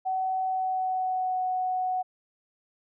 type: tone with pitch glide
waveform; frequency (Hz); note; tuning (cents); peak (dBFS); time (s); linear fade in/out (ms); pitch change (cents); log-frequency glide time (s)
sine; 754 to 740.2; F#5 to F#5; +32 to 0; -25; 0.05-2.03; 20; -32; 0.44-1.42
effects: none